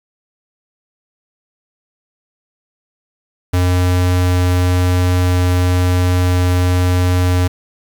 square tone, 90.1 Hz, F#2, 45 cents flat, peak -12 dBFS, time 3.53-7.48 s, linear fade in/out 10 ms, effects 7-bit

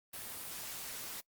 white noise with amplitude modulation, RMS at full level -42 dBFS, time 0.13-1.21 s, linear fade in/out 10 ms, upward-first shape sine, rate 203 Hz, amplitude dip 40%, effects noise-tail reverb RT60 0.1 s tail -23 dB re dry + Opus 32 kbps

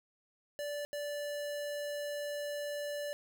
square tone bursts at uneven times, 583 Hz, D5, 13 cents flat, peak -37 dBFS, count 2, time 0.59-0.85 / 0.93-3.13 s, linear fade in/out 0 ms, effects none

